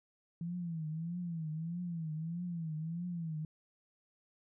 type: tone with vibrato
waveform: sine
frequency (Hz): 165.7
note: E3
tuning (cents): +9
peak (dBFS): -36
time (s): 0.41-3.45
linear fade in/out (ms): 2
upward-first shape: triangle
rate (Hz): 1.6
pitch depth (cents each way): 140
effects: none